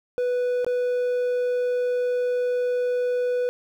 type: tone with dropouts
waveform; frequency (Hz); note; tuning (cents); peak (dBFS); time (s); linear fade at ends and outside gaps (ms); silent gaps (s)
triangle; 493.9; B4; 0; -19; 0.18-3.49; 0; 0.646-0.665
effects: 10-bit